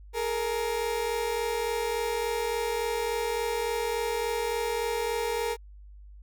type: tone pair together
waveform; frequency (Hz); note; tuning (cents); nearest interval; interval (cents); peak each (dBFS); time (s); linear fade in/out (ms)
30% pulse; 422.7 / 466.2; G#4 / A#4; +31 / 0; major second; 169; -30 / -26; 0.13-5.57; 50
effects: added 50 Hz sine -45 dBFS peak until 6.22 s